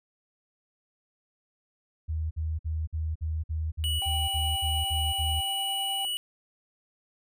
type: tone bursts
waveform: sine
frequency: 79.1 Hz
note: D#2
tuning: 29 cents sharp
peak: -27 dBFS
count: 12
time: 2.08-5.412 s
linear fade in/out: 20 ms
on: 230 ms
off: 52 ms
type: tone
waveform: square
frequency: 2939 Hz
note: F#7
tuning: 12 cents flat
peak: -29 dBFS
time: 3.84-6.17 s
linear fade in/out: 0 ms
type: tone with tremolo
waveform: triangle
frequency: 784 Hz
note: G5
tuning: in tune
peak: -31 dBFS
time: 4.02-6.05 s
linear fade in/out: 0 ms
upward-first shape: sine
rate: 9.6 Hz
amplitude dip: 25%
effects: none